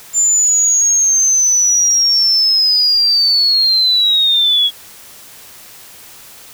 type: linear sweep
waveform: sine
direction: down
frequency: 7190 to 3322 Hz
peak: -9 dBFS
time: 0.13-4.71 s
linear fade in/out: 50 ms
effects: white hiss -38 dBFS RMS until 6.53 s